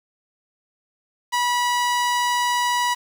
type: tone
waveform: sawtooth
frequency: 974 Hz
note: B5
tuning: 24 cents flat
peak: -15 dBFS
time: 1.32-2.95 s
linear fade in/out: 20 ms
effects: low-pass 10000 Hz 12 dB/octave + 7-bit